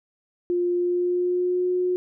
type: tone with pitch glide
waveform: sine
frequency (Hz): 352.4 to 362.1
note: F4 to F#4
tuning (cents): +16 to -37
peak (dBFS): -20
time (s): 0.5-1.96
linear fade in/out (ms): 0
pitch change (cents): +47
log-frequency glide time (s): 0.75-1.69
effects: none